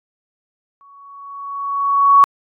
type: tone with exponential growth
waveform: sine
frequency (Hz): 1119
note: C#6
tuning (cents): +16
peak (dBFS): -4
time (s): 0.81-2.24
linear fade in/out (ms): 0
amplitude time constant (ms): 310
effects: AAC 64 kbps